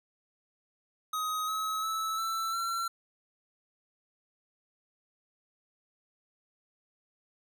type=tone with pitch steps; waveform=square; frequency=1259 / 1282.5 / 1306.4 / 1330.8 / 1355.6 Hz; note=D#6 / E6 / E6 / E6 / E6; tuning=+20 / -48 / -16 / +16 / +48 cents; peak=-31 dBFS; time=1.13-2.88 s; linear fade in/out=5 ms; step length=350 ms; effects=none